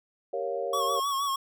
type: chord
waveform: sine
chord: G half-diminished seventh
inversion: none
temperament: equal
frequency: 392 / 466.2 / 554.4 / 698.5 Hz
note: G4 / Bb4 / Db5 / F5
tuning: 0 / 0 / 0 / 0 cents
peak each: -36 / -33 / -32 / -36 dBFS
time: 0.33-1 s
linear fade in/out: 5 ms
type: tone with vibrato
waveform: square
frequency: 1108.7 Hz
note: C#6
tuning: in tune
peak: -27 dBFS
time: 0.73-1.36 s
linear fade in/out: 5 ms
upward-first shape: sine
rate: 6.4 Hz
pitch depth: 51 cents each way
effects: none